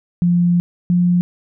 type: tone pair in turn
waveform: sine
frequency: 174.61 / 176.74 Hz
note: F3 / F3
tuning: 0 / +21 cents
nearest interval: unison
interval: 21 cents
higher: second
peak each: -11 dBFS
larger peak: neither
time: 0.22-0.6 / 0.9-1.21 s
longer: first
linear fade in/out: 0 ms
effects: none